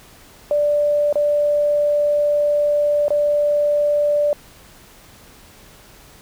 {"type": "tone with dropouts", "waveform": "sine", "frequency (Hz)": 587.3, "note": "D5", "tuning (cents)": 0, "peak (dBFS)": -14, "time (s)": [0.51, 4.33], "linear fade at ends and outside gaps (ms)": 1, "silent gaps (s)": [[1.127, 1.156], [3.082, 3.105]], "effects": ["pink hiss -46 dBFS RMS until 6.21 s"]}